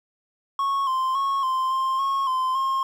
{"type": "tone with pitch steps", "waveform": "triangle", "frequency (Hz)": [1101, 1044, 1097, 1043, 1054, 1091, 1035, 1070], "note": ["C#6", "C6", "C#6", "C6", "C6", "C#6", "C6", "C6"], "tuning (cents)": [-12, -4, -18, -6, 12, -28, -19, 38], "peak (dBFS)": -19, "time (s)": [0.59, 2.83], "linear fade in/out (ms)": 2, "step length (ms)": 280, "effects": ["9-bit"]}